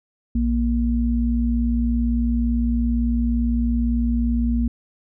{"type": "tone pair together", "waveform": "sine", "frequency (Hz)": [58.88, 235.5], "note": ["A#1", "A#3"], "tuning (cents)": [18, 18], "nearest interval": "2 octaves", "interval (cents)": 2400, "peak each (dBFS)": -20, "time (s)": [0.35, 4.68], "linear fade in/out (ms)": 5, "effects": []}